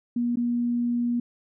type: tone with dropouts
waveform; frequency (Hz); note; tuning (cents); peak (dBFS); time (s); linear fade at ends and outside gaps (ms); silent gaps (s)
sine; 239.6; A#3; +48; -22; 0.16-1.2; 5; 0.358-0.37
effects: none